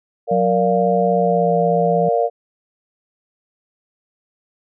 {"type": "chord", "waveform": "sine", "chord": "Bb major", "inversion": "none", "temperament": "just", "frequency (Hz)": [466.2, 582.7, 699.2], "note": ["Bb4", "D5", "F5"], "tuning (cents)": [0, -14, 2], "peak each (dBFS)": [-18, -20, -18], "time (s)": [0.27, 2.3], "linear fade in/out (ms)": 50}
{"type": "tone with pitch glide", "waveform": "sine", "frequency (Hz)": [183, 171.73], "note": ["F#3", "F3"], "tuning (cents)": [-19, -29], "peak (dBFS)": -20, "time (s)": [0.31, 2.09], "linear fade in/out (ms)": 5, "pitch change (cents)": -110, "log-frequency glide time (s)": [1.08, 1.55]}
{"effects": []}